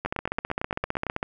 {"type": "two click trains", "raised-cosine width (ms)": 0.5, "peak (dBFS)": [-12, -14], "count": [19, 10], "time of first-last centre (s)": [[0.06, 1.229], [0.05, 1.067]], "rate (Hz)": [15.4, 8.85], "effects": []}